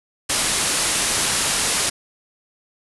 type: low-pass noise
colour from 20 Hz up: white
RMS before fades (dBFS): -21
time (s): 0.29-1.9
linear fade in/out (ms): 10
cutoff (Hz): 11000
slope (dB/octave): 96
effects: none